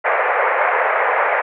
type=band-pass noise; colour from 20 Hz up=pink; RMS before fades=-17 dBFS; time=0.04-1.42 s; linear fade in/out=20 ms; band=480 to 2200 Hz; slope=48 dB/octave; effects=none